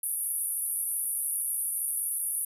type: band-pass noise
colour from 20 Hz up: white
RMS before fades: -31 dBFS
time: 0.03-2.45 s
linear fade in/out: 5 ms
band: 9500 to 12000 Hz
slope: 96 dB/octave
effects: none